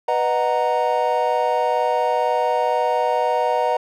triangle chord, B major seventh, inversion none, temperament equal with one note detuned, 493.9 / 615.8 / 740 / 932.3 Hz, B4 / D#5 / F#5 / A#5, 0 / -18 / 0 / 0 cents, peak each -21 / -21 / -21 / -20 dBFS, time 0.08-3.77 s, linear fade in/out 5 ms, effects none

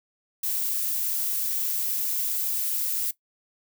violet noise, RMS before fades -27 dBFS, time 0.43-3.11 s, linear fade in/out 5 ms, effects noise-tail reverb RT60 0.1 s tail -18 dB re dry

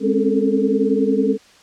sine tone cluster, 205.7 / 262.2 / 273 / 431.9 / 450.3 Hz, G#3 / C4 / C#4 / A4 / A4, -16 / +4 / -26 / -32 / +40 cents, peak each -21 dBFS, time 0-1.38 s, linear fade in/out 50 ms, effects white hiss -49 dBFS RMS until 1.62 s + low-pass 6000 Hz 12 dB/octave

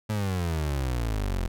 30% pulse exponential sweep, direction down, 109.7 to 42.14 Hz, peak -23 dBFS, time 0.09-1.48 s, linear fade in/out 10 ms, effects none

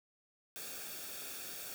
white noise with comb filter, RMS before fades -45 dBFS, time 0.56-1.74 s, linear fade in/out 0 ms, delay 0.99 ms, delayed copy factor -0.6, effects none

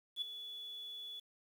sine tone with ADSR envelope, 3426 Hz, A7, 47 cents flat, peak -32 dBFS, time 0.16-1.2 s, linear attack 58 ms, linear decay 6 ms, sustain -12 dB, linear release 8 ms, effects tanh soft clip ceiling -30 dBFS + 10-bit

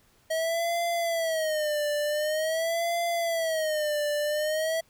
square tone with vibrato, 636 Hz, D#5, 38 cents sharp, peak -26 dBFS, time 0.3-4.81 s, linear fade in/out 10 ms, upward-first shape sine, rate 0.46 Hz, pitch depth 130 cents each way, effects pink hiss -63 dBFS RMS until 4.89 s

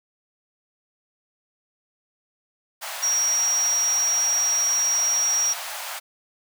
pink high-pass noise, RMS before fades -33 dBFS, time 2.81-6 s, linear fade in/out 20 ms, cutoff 630 Hz, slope 48 dB/octave
sine tone, 5680 Hz, F8, 28 cents sharp, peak -19 dBFS, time 3.02-5.54 s, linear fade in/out 20 ms
effects none

